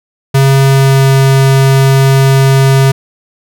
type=tone with pitch glide; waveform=square; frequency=135.9 to 135.04 Hz; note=C#3 to C#3; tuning=-34 to -45 cents; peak=-5 dBFS; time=0.34-2.92 s; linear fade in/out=10 ms; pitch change=-11 cents; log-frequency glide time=0.66-1.04 s; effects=none